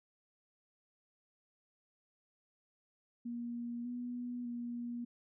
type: tone with pitch steps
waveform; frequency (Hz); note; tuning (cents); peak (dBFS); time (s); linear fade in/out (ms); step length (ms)
sine; 237.7 / 244.2 / 239.1; A#3 / B3 / A#3; +34 / -19 / +44; -38; 3.25-5.05; 10; 600
effects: none